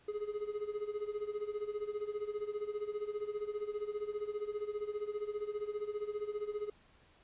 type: tone with tremolo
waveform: triangle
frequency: 418.2 Hz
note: G#4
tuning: 12 cents sharp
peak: -31 dBFS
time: 0.08-6.7 s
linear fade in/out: 5 ms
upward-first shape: sine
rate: 15 Hz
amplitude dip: 80%
effects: pink hiss -65 dBFS RMS until 7.23 s + resampled to 8000 Hz